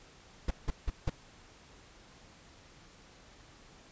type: noise bursts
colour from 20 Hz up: brown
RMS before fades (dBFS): -29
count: 4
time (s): 0.48-1.098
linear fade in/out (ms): 5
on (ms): 27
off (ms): 170
effects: pink hiss -57 dBFS RMS until 3.91 s + resampled to 16000 Hz

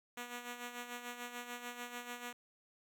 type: tone with tremolo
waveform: 5% pulse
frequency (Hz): 242.6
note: B3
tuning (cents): -31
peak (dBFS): -30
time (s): 0.17-2.33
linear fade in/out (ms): 5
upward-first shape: sine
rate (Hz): 6.8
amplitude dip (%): 60
effects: none

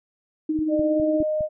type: tone with tremolo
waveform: sine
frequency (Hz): 311.1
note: D#4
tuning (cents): 0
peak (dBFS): -19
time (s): 0.49-1.23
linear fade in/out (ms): 5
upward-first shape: sine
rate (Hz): 17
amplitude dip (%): 45
type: click train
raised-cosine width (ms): 5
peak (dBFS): -23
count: 5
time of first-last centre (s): 0.59-1.408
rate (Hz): 4.89
type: tone with pitch glide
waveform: sine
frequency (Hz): 606 to 615.5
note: D#5 to D#5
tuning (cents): -46 to -19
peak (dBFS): -21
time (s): 0.68-1.49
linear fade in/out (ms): 50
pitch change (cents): +27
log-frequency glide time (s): 0.83-1.01
effects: none

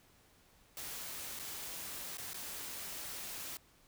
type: noise with dropouts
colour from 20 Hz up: white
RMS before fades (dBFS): -44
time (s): 0.77-3.57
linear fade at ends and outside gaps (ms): 1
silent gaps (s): 1.391-1.396 / 2.171-2.182 / 2.333-2.343
effects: pink hiss -66 dBFS RMS until 3.87 s

